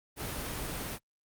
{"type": "noise", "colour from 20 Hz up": "pink", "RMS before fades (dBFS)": -37, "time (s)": [0.16, 0.99], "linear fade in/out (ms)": 50, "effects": ["Opus 32 kbps"]}